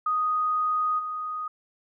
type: tone with level steps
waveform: sine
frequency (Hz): 1244.5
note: D#6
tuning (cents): 0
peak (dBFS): -22 / -29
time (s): 0.06-1.48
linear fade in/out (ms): 5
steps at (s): 0.98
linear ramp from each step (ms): 20
effects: none